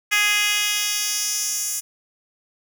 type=tone with high-pass filter sweep; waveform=10% pulse; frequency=415.3 Hz; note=G#4; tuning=in tune; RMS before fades=-22 dBFS; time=0.11-1.81 s; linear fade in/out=20 ms; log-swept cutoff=2100 to 7800 Hz; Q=1.6; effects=none